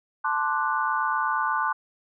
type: chord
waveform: sine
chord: D dominant seventh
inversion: second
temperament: equal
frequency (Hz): 880 / 1046.5 / 1174.7 / 1480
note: A5 / C6 / D6 / F#6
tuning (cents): 0 / 0 / 0 / 0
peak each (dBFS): -28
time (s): 0.24-1.73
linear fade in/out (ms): 10
effects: none